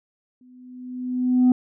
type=tone with exponential growth; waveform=sine; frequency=251.3 Hz; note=B3; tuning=30 cents sharp; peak=-9 dBFS; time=0.41-1.52 s; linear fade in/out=2 ms; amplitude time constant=240 ms; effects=tanh soft clip ceiling -11 dBFS